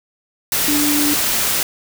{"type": "tone in noise", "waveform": "sine", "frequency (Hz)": 293.7, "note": "D4", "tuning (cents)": 0, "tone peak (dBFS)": -17, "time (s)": [0.68, 1.14], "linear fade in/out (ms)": 2, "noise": "white", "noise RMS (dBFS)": -18, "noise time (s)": [0.52, 1.63], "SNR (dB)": -2, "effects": []}